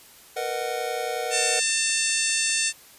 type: chord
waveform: square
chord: B major seventh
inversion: third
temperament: just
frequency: 463 / 493.9 / 617.4 / 740.8 Hz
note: A#4 / B4 / D#5 / F#5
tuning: -12 / 0 / -14 / +2 cents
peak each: -33 / -33 / -35 / -31 dBFS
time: 0.36-1.6 s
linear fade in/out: 10 ms
type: harmonic tone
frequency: 895 Hz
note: A5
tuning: 29 cents sharp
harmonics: 2 / 3 / 4 / 5 / 6 / 7 / 8 / 9 / 10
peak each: -31 / -28 / -32 / -31 / -33 / -30 / -31 / -30 / -30 dBFS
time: 1.3-2.73 s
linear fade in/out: 50 ms
effects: white hiss -50 dBFS RMS until 2.98 s + resampled to 32000 Hz